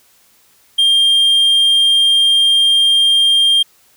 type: tone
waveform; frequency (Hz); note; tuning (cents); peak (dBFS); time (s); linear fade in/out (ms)
triangle; 3200; G7; +35; -7; 0.78-3.63; 10
effects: white hiss -52 dBFS RMS until 3.96 s